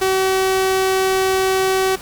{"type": "tone", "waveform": "sawtooth", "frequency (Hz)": 380, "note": "F#4", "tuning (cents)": 46, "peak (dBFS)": -11, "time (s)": [0.01, 1.96], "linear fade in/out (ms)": 10, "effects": ["pink hiss -36 dBFS RMS until 2.01 s"]}